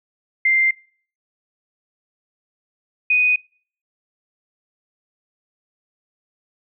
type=tone pair in turn; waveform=sine; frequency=2093 / 2489 Hz; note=C7 / D#7; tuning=0 / 0 cents; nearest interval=minor third; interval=300 cents; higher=second; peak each=-13 dBFS; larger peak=neither; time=0.45-0.71 / 3.1-3.36 s; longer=neither; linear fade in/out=5 ms; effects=noise-tail reverb RT60 0.5 s tail -26 dB re dry